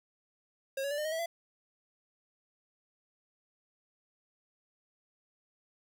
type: tone with pitch steps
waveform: square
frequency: 541 / 561.4 / 582.5 / 604.5 / 627.2 / 650.8 / 675.3 Hz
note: C#5 / C#5 / D5 / D5 / D#5 / E5 / E5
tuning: -42 / +22 / -14 / +50 / +14 / -22 / +42 cents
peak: -33 dBFS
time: 0.77-1.26 s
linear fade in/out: 5 ms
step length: 70 ms
effects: 10-bit